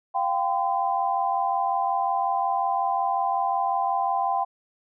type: chord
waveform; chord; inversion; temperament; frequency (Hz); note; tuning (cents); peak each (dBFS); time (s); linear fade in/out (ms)
sine; F suspended second; none; equal with one note detuned; 698.5 / 784 / 1022; F5 / G5 / C6; 0 / 0 / -41; -28 / -24 / -27; 0.14-4.45; 20
effects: none